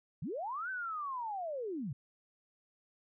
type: linear two-way sweep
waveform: sine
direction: up then down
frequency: 115.9 to 1553 to 115.9 Hz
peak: -36 dBFS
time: 0.22-1.93 s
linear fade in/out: 5 ms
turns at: 0.7 s
effects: none